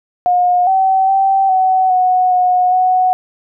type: tone with pitch steps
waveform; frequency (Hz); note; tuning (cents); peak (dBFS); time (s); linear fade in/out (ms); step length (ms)
sine; 717 / 765 / 776 / 752 / 736 / 728 / 739; F5 / G5 / G5 / F#5 / F#5 / F#5 / F#5; +45 / -42 / -18 / +28 / -9 / -28 / -2; -9; 0.26-3.13; 0; 410
effects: none